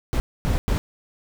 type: noise bursts at uneven times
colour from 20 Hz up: brown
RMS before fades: -21 dBFS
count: 3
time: 0.13-0.2 / 0.45-0.58 / 0.68-0.78 s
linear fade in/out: 0 ms
effects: none